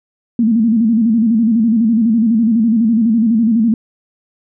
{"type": "tone with vibrato", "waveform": "sine", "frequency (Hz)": 225.3, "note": "A3", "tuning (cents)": 41, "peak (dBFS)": -9, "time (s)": [0.39, 3.74], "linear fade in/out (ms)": 2, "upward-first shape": "square", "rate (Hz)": 12, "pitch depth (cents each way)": 82, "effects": []}